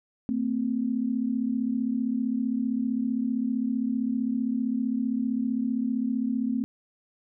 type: tone pair together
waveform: sine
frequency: 225.2 / 260.6 Hz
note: A3 / C4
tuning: +40 / -7 cents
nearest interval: minor third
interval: 253 cents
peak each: -27 dBFS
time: 0.29-6.64 s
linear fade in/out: 0 ms
effects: none